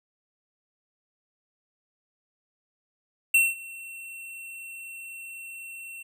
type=tone with ADSR envelope; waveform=square; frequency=2712 Hz; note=E7; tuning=49 cents sharp; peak=-16 dBFS; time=3.34-6.03 s; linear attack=5 ms; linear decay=200 ms; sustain=-23 dB; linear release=11 ms; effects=none